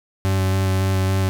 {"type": "tone with vibrato", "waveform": "40% pulse", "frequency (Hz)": 95.3, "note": "G2", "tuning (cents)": -48, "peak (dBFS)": -16, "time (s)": [0.25, 1.29], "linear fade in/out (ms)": 0, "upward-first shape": "square", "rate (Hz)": 3.6, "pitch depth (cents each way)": 10, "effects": []}